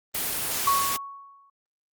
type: noise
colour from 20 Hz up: white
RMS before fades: -28 dBFS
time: 0.14-0.97 s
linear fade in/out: 10 ms
type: tone with exponential decay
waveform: sine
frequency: 1111 Hz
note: C#6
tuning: 4 cents sharp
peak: -17 dBFS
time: 0.67-1.5 s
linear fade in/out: 5 ms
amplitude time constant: 180 ms
effects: Opus 24 kbps